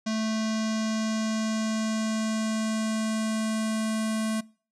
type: tone with low-pass filter sweep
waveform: square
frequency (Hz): 219.4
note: A3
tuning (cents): -5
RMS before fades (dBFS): -28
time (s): 0.06-4.41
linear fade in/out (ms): 10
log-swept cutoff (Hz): 5900 to 9300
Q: 2.5
effects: noise-tail reverb RT60 0.4 s tail -23 dB re dry